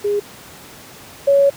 sine tone pair in turn, 410.3 / 558.8 Hz, G#4 / C#5, -21 / +14 cents, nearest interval perfect fourth, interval 535 cents, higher second, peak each -15 / -9 dBFS, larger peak second, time 0.04-0.2 / 1.27-1.5 s, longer second, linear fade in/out 10 ms, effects pink hiss -39 dBFS RMS until 1.56 s + high-pass 100 Hz 12 dB/octave

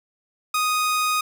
sawtooth tone, 1244.5 Hz, D#6, in tune, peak -16 dBFS, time 0.54-1.21 s, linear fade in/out 5 ms, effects none

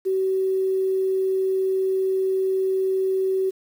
sine tone with quantisation, 380.3 Hz, F#4, 48 cents sharp, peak -19 dBFS, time 0.05-3.51 s, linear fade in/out 20 ms, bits 8, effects none

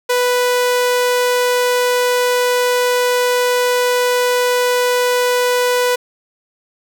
sawtooth tone, 493.9 Hz, B4, in tune, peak -9 dBFS, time 0.09-5.96 s, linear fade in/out 10 ms, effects none

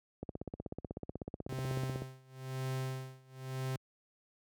click train, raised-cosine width 2 ms, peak -26 dBFS, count 30, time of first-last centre 0.23-2.02 s, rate 16.2 Hz
45% pulse tone with tremolo, 131 Hz, C3, 2 cents sharp, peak -34 dBFS, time 1.49-3.76 s, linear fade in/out 2 ms, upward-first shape sine, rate 1 Hz, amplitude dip 95%
effects high-pass 60 Hz 12 dB/octave

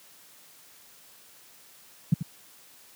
sine tone with echo, 159.5 Hz, D#3, 43 cents sharp, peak -14 dBFS, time 2.12-2.14 s, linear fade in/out 5 ms, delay 86 ms, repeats 1, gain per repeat -11 dB, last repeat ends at 2.226 s, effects white hiss -54 dBFS RMS until 2.95 s + high-pass 100 Hz 12 dB/octave

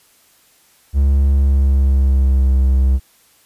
triangle tone with pitch glide, 69.3 to 65.83 Hz, C#2 to C2, 0 to +11 cents, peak -8 dBFS, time 0.93-3 s, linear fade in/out 50 ms, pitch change -89 cents, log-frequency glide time 1.31-2.52 s, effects white hiss -53 dBFS RMS until 3.45 s + resampled to 32000 Hz

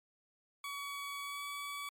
20% pulse tone with pitch glide, 1131 to 1141.5 Hz, C#6 to D6, +34 to -50 cents, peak -35 dBFS, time 0.64-1.89 s, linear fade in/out 2 ms, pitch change +16 cents, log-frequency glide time 1.21-1.43 s, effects MP3 64 kbps

